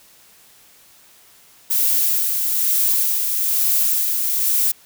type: noise with tremolo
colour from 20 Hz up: violet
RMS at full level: -17 dBFS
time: 1.7-4.72 s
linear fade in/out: 10 ms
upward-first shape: sine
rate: 1.1 Hz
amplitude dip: 35%
effects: white hiss -50 dBFS RMS until 4.85 s